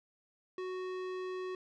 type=tone with tanh clipping; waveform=sine; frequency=370 Hz; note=F#4; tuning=in tune; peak=-39 dBFS; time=0.58-1.55 s; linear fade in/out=2 ms; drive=18 dB; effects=none